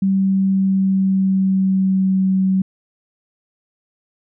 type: tone with pitch glide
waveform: sine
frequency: 193.1 to 189.67 Hz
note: G3 to F#3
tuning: -26 to +43 cents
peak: -13 dBFS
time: 0.02-2.62 s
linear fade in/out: 5 ms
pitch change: -31 cents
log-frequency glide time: 0.14-2.26 s
effects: none